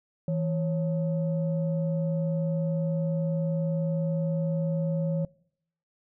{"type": "tone pair together", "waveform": "sine", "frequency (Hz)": [163.22, 549], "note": ["E3", "C#5"], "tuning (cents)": [-17, -17], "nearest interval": "octave + major sixth", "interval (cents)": 2100, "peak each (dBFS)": [-25, -31], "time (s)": [0.28, 5.25], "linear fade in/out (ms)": 2, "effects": ["noise-tail reverb RT60 0.7 s tail -24 dB re dry", "tanh soft clip ceiling -18 dBFS"]}